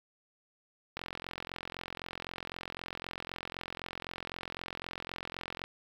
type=click train; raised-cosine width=0.3 ms; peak=-22 dBFS; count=206; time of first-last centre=0.97-5.64 s; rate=43.9 Hz; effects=8-bit